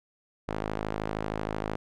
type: tone with band-pass filter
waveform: sawtooth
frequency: 53 Hz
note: G#1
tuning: 36 cents sharp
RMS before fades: -33 dBFS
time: 0.48-1.76 s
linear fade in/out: 5 ms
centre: 670 Hz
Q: 0.56
effects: none